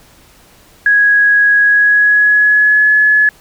sine tone with pitch glide, 1661.2 to 1704.9 Hz, G#6 to G#6, 0 to +45 cents, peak -6 dBFS, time 0.86-3.29 s, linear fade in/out 2 ms, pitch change +45 cents, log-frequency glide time 1.63-2.91 s, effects pink hiss -45 dBFS RMS until 3.4 s

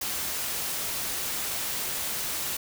white noise, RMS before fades -31 dBFS, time 0.01-2.57 s, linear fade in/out 5 ms, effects none

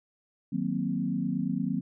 sine chord, C half-diminished seventh, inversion first, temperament equal, 155.56 / 185 / 233.1 / 261.6 Hz, Eb3 / Gb3 / Bb3 / C4, 0 / 0 / 0 / 0 cents, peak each -35 / -31 / -32 / -32 dBFS, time 0.52-1.81 s, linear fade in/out 10 ms, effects none

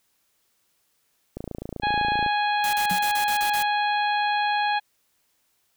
click train, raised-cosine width 2 ms, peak -19 dBFS, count 26, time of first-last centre 1.37-2.263 s, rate 28 Hz
harmonic tone, 830.6 Hz, G#5, in tune, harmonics 1 / 2 / 3 / 4 / 5, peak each -22 / -28 / -32 / -34 / -36 dBFS, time 1.82-4.8 s, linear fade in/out 20 ms
white noise bursts, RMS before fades -32 dBFS, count 8, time 2.64-3.625 s, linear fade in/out 0 ms, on 89 ms, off 39 ms
sine tone with exponential decay, 185 Hz, F#3, in tune, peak -24 dBFS, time 2.91-3.03 s, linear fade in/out 2 ms, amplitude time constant 26 ms
effects white hiss -69 dBFS RMS until 5.76 s

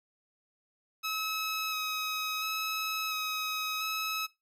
15% pulse tone with vibrato, 1279 Hz, D#6, 47 cents sharp, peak -25 dBFS, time 1.03-4.27 s, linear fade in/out 20 ms, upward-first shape square, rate 0.72 Hz, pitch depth 13 cents each way, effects noise-tail reverb RT60 0.2 s tail -19 dB re dry

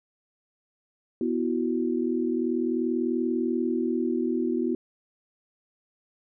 sine chord, B suspended fourth, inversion none, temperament equal, 246.9 / 329.6 / 370 Hz, B3 / E4 / F#4, 0 / 0 / 0 cents, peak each -27 / -28 / -29 dBFS, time 1.21-4.75 s, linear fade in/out 2 ms, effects none

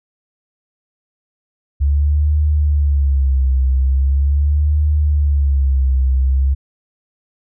sine tone with vibrato, 70 Hz, C#2, 18 cents sharp, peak -11 dBFS, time 1.8-6.55 s, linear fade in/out 20 ms, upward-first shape sine, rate 0.41 Hz, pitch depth 120 cents each way, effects none

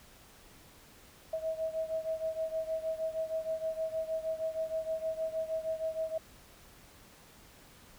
sine beating tone pair, 640 / 646.4 Hz, D#5 / E5, +49 / -34 cents, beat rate 6.4 Hz, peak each -34 / -37 dBFS, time 1.33-6.18 s, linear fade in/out 5 ms, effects pink hiss -57 dBFS RMS until 7.98 s

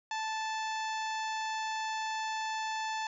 harmonic tone, 877 Hz, A5, 6 cents flat, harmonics 1 / 2 / 3 / 4 / 5 / 6 / 7 / 8, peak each -34 / -40 / -44 / -46 / -48 / -50 / -51 / -52 dBFS, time 0.11-3.07 s, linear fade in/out 2 ms, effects none

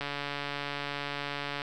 click train, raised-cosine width 0.3 ms, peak -18 dBFS, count 231, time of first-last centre 0.01-1.618 s, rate 143 Hz, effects none

